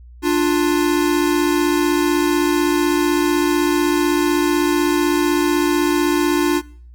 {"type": "tone pair together", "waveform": "square", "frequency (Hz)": [295.6, 351.5], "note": ["D4", "F4"], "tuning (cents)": [11, 11], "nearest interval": "minor third", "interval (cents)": 300, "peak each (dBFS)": -18, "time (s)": [0.22, 6.62], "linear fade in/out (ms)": 50, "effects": ["noise-tail reverb RT60 0.5 s tail -21 dB re dry", "added 60 Hz sine -38 dBFS peak until 6.94 s"]}